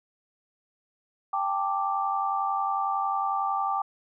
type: chord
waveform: sine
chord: G suspended second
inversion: none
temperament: equal with one note detuned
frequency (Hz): 789 / 880 / 1174.7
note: G5 / A5 / D6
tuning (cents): +11 / 0 / 0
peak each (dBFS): -28 / -32 / -28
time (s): 1.33-3.82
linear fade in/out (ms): 5
effects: none